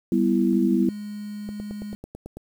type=chord; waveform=sine; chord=E minor; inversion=first; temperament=equal with one note detuned; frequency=196 / 246.9 / 331.7 Hz; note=G3 / B3 / E4; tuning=0 / 0 / +11 cents; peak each=-22 dBFS; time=0.12-0.89 s; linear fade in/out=2 ms
type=tone; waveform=sine; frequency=207.7 Hz; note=G#3; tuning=in tune; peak=-31 dBFS; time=0.53-1.95 s; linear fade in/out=0 ms
type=click train; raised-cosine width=2 ms; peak=-23 dBFS; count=9; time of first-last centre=1.49-2.37 s; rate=9.09 Hz
effects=8-bit